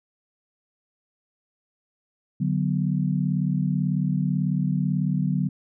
sine chord, B minor, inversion first, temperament equal, 146.83 / 185 / 246.9 Hz, D3 / F#3 / B3, 0 / 0 / 0 cents, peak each -24 / -24 / -30 dBFS, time 2.4-5.49 s, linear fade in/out 10 ms, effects none

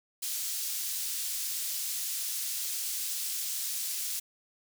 pink high-pass noise, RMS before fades -34 dBFS, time 0.22-4.2 s, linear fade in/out 10 ms, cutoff 5500 Hz, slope 12 dB/octave, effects none

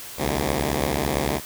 5% pulse beating tone pair, 66 / 75 Hz, C2 / D2, +16 / +37 cents, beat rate 9 Hz, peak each -14 / -13 dBFS, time 0.17-1.41 s, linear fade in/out 50 ms, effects white hiss -38 dBFS RMS until 1.45 s

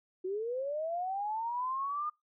sine linear sweep, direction up, 360.1 to 1224 Hz, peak -32 dBFS, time 0.24-2.1 s, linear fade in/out 10 ms, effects noise-tail reverb RT60 0.2 s tail -21 dB re dry

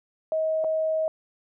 sine tone with dropouts, 634 Hz, D#5, 32 cents sharp, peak -22 dBFS, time 0.32-1.08 s, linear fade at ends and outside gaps 1 ms, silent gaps 0.641-0.645 s, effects none

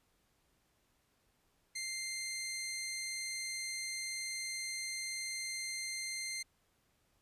15% pulse tone, 2093 Hz, C7, in tune, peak -32 dBFS, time 1.75-6.43 s, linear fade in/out 10 ms, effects pink hiss -75 dBFS RMS until 7.21 s + resampled to 32000 Hz

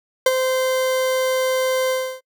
40% pulse tone with ADSR envelope, 518 Hz, C5, 17 cents flat, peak -9 dBFS, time 0.26-2.21 s, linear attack 4 ms, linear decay 33 ms, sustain -8 dB, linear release 310 ms, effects noise-tail reverb RT60 0.1 s tail -25 dB re dry

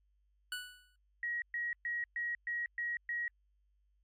25% pulse tone with exponential decay, 1480 Hz, F#6, in tune, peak -32 dBFS, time 0.52-0.96 s, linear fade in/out 2 ms, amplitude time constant 95 ms
sine tone bursts, 1900 Hz, A#6, 33 cents sharp, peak -34 dBFS, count 7, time 1.23-3.28 s, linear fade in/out 2 ms, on 190 ms, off 120 ms
effects added 50 Hz sine -70 dBFS peak until 4.03 s + AAC 48 kbps

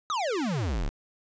square exponential sweep, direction down, 1310 to 30.29 Hz, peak -27 dBFS, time 0.1-0.89 s, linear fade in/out 0 ms, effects resampled to 16000 Hz + 10-bit

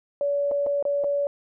sine tone with dropouts, 570 Hz, C#5, 48 cents sharp, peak -21 dBFS, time 0.21-1.27 s, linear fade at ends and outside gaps 1 ms, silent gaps 0.513-0.517 / 0.664-0.668 / 0.826-0.852 / 1.038-1.043 s, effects none

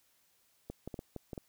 clicks, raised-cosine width 2 ms, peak -27 dBFS, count 7, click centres 0.7 / 0.876 / 0.942 / 0.991 / 1.163 / 1.332 / 1.378 s, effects white hiss -71 dBFS RMS until 1.48 s

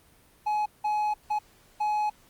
triangle tone bursts at uneven times, 844 Hz, G#5, 28 cents sharp, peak -22 dBFS, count 4, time 0.46-0.66 / 0.84-1.14 / 1.3-1.39 / 1.8-2.1 s, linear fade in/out 10 ms, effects pink hiss -59 dBFS RMS until 2.29 s + Opus 32 kbps

